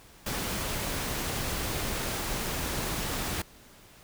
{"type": "noise", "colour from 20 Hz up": "pink", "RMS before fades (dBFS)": -32, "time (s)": [0.26, 3.42], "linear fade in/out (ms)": 5, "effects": ["pink hiss -54 dBFS RMS until 4.03 s"]}